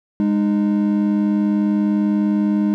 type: tone pair together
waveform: triangle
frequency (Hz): 205.8 / 305.8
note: G#3 / D#4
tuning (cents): -16 / -30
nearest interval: perfect fifth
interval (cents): 686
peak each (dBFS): -14 / -18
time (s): 0.2-2.74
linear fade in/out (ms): 0
effects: none